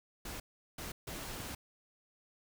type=noise bursts at uneven times; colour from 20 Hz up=pink; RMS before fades=-43 dBFS; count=3; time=0.25-0.4 / 0.78-0.92 / 1.07-1.55 s; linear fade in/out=5 ms; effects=none